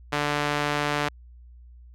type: tone with band-pass filter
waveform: sawtooth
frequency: 146.83 Hz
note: D3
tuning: in tune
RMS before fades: -26 dBFS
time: 0.12-1.09 s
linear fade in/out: 10 ms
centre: 1700 Hz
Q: 0.59
effects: added 60 Hz sine -45 dBFS peak until 1.94 s